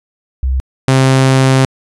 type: tone pair in turn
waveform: sine / sawtooth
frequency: 65.2 / 132.41 Hz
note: C2 / C3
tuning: -5 / +21 cents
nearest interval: octave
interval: 1226 cents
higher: second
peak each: -11 / -3 dBFS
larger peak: second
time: 0.43-0.6 / 0.88-1.65 s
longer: second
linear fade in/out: 0 ms
effects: resampled to 24000 Hz